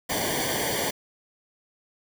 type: noise with comb filter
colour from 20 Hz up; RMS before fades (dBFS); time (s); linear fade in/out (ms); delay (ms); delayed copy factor
pink; -27; 0.09-0.91; 10; 0.76; -0.95
effects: none